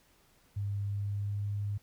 sine tone with pitch glide, 100.9 to 102.13 Hz, G#2 to G#2, -49 to -29 cents, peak -31 dBFS, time 0.56-1.78 s, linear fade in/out 10 ms, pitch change +20 cents, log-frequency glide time 0.85-1.49 s, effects pink hiss -66 dBFS RMS until 1.82 s

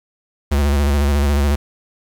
square tone with vibrato, 71.4 Hz, D2, 48 cents flat, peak -14 dBFS, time 0.51-1.56 s, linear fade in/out 10 ms, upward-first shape square, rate 14 Hz, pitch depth 50 cents each way, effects 7-bit

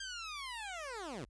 15% pulse linear sweep, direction down, 1607 to 100.4 Hz, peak -35 dBFS, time 0-1.25 s, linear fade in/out 5 ms, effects added 50 Hz sine -60 dBFS peak until 1.29 s + resampled to 22050 Hz

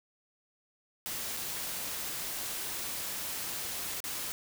white noise with dropouts, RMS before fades -37 dBFS, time 1.06-4.32 s, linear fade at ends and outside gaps 0 ms, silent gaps 1.367-1.371 / 4.003-4.041 s, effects none

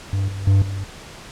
triangle tone with level steps, 98 Hz, G2, in tune, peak -16 / -24 / -9 / -22 dBFS, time 0.13-0.84 s, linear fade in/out 0 ms, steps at 0.28 / 0.47 / 0.62 s, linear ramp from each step 2 ms, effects pink hiss -39 dBFS RMS until 1.31 s + low-pass 8000 Hz 12 dB/octave

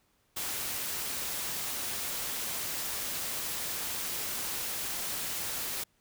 white noise, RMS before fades -35 dBFS, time 0.36-5.84 s, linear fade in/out 10 ms, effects pink hiss -71 dBFS RMS until 6 s

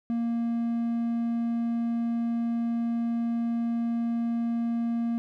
triangle tone, 233.1 Hz, A#3, in tune, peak -23 dBFS, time 0.1-5.18 s, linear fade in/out 0 ms, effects none

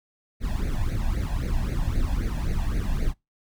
brown noise with flanger, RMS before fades -25 dBFS, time 0.4-3.14 s, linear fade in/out 50 ms, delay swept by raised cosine 0.46 to 1.2 ms, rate 3.8 Hz, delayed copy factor +0.85, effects noise-tail reverb RT60 0.2 s tail -24 dB re dry

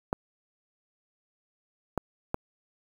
clicks, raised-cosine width 1 ms, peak -13 dBFS, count 3, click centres 0.129 / 1.977 / 2.344 s, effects 7-bit

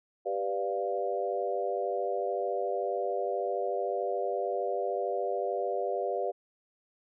sine chord, G dominant seventh, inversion none, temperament equal, 392 / 493.9 / 587.3 / 698.5 Hz, G4 / B4 / D5 / F5, 0 / 0 / 0 / 0 cents, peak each -34 dBFS, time 0.25-6.32 s, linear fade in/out 20 ms, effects none

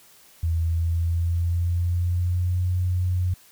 sine tone with pitch glide, 82.41 to 90.39 Hz, E2 to F#2, 0 to -40 cents, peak -20 dBFS, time 0.43-3.34 s, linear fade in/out 5 ms, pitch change +160 cents, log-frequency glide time 0.58-2.67 s, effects white hiss -53 dBFS RMS until 3.51 s

